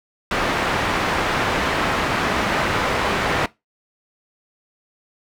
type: low-pass noise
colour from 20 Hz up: white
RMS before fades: -21 dBFS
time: 0.31-3.46 s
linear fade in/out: 2 ms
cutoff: 1700 Hz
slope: 12 dB/octave
effects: noise-tail reverb RT60 0.2 s tail -20 dB re dry